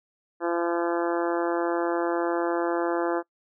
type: harmonic tone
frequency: 170.9 Hz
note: F3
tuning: 37 cents flat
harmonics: 2 / 3 / 4 / 5 / 6 / 7 / 8 / 9 / 10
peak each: -26 / -30 / -32 / -34 / -36 / -37 / -38 / -39 / -40 dBFS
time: 0.4-3.23 s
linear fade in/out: 50 ms
effects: noise-tail reverb RT60 0.1 s tail -24 dB re dry